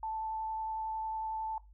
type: tone with vibrato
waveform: sine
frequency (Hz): 880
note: A5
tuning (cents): 0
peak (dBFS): -34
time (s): 0.03-1.58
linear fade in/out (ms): 2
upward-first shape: triangle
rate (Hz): 11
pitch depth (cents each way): 10
effects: noise-tail reverb RT60 0.2 s tail -18 dB re dry + added 50 Hz sine -54 dBFS peak until 1.73 s